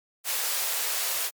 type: high-pass noise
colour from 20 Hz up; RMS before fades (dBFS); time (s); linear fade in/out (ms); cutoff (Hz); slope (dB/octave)
white; -28; 0.24-1.31; 50; 470; 24
effects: MP3 96 kbps